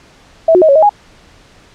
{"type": "tone with pitch steps", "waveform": "sine", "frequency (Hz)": [652, 364.4, 631, 555, 631, 826], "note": ["E5", "F#4", "D#5", "C#5", "D#5", "G#5"], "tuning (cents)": [-19, -26, 24, 2, 24, -10], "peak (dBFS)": -4, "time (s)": [0.48, 0.894], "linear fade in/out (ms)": 5, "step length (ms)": 69, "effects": ["pink hiss -44 dBFS RMS until 1.74 s", "low-pass 6000 Hz 12 dB/octave"]}